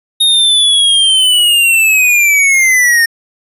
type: linear sweep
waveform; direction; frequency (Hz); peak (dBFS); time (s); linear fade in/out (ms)
square; down; 3729 to 1815; -7; 0.2-3.06; 10
effects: resampled to 32000 Hz